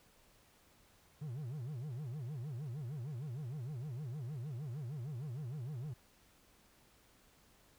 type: tone with vibrato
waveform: triangle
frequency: 133.8 Hz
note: C3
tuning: 39 cents sharp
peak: -38 dBFS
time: 1.21-5.94 s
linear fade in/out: 10 ms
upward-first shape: sine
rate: 6.5 Hz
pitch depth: 280 cents each way
effects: pink hiss -67 dBFS RMS until 7.78 s